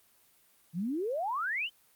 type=exponential sweep; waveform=sine; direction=up; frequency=155.56 to 3162 Hz; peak=-30 dBFS; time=0.73-1.7 s; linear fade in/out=50 ms; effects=white hiss -65 dBFS RMS until 1.95 s + Opus 32 kbps